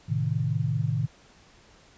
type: chord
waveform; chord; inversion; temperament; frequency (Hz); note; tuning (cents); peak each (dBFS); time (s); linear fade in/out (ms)
sine; A diminished; none; equal; 110 / 130.81 / 155.56; A2 / C3 / Eb3; 0 / 0 / 0; -28; 0.08-1.07; 20
effects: pink hiss -56 dBFS RMS until 1.97 s + resampled to 16000 Hz